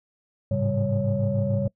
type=tone cluster; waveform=sine; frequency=103.1 / 109.9 / 136.1 / 196.3 / 556 Hz; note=G#2 / A2 / C#3 / G3 / C#5; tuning=-12 / -2 / -31 / +3 / +5 cents; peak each=-27 dBFS; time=0.51-1.68 s; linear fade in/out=5 ms; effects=noise-tail reverb RT60 0.1 s tail -23 dB re dry + tanh soft clip ceiling -13 dBFS